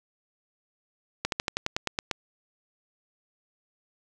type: slowing click train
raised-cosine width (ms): 0.2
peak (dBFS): -9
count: 10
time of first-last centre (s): 1.25-2.112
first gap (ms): 72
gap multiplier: 1.07
effects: none

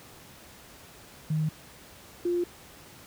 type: tone pair in turn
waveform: sine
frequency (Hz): 155.56 / 350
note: D#3 / F4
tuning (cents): 0 / +4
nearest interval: octave + major second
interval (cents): 1404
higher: second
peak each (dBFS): -24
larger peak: neither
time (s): 1.3-1.49 / 2.25-2.44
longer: neither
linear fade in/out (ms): 5
effects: pink hiss -50 dBFS RMS until 3.06 s + high-pass 60 Hz 12 dB/octave

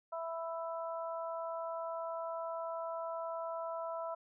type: harmonic tone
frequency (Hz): 330.2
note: E4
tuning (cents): +3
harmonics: 2 / 3 / 4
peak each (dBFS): -39 / -43 / -45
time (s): 0.12-4.15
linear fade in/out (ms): 10
effects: none

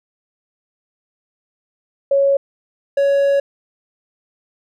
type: tone pair in turn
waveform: sine / triangle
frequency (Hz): 554.4 / 558.6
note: C#5 / C#5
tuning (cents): 0 / +13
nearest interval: unison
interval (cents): 13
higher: second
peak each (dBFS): -11 / -10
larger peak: second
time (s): 2.11-2.37 / 2.97-3.4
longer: second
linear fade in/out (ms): 5
effects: none

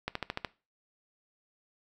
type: click train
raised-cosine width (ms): 0.3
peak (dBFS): -16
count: 6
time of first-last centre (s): 0.08-0.448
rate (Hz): 13.6
effects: noise-tail reverb RT60 0.3 s tail -19 dB re dry

